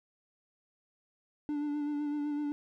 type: tone with vibrato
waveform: triangle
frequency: 293.7 Hz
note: D4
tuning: in tune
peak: -29 dBFS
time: 1.49-2.52 s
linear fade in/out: 0 ms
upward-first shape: sine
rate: 7.9 Hz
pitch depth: 27 cents each way
effects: none